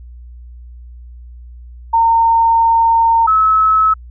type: tone pair in turn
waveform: sine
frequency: 915 / 1294 Hz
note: A#5 / E6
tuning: -32 / -32 cents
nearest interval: tritone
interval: 600 cents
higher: second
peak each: -8 dBFS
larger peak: neither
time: 1.93-3.27 / 3.27-3.94 s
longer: first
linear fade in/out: 10 ms
effects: added 60 Hz sine -32 dBFS peak until 4.1 s